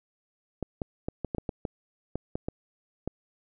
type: clicks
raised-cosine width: 2 ms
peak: -17 dBFS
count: 12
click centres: 0.627 / 0.818 / 1.085 / 1.247 / 1.348 / 1.383 / 1.492 / 1.652 / 2.156 / 2.355 / 2.485 / 3.076 s
effects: none